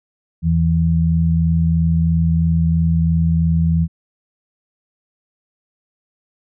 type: tone pair together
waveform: sine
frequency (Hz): 81.79 / 164.81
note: E2 / E3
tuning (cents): -13 / 0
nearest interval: octave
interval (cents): 1213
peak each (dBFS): -17 / -14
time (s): 0.42-3.88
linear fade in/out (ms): 50
effects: none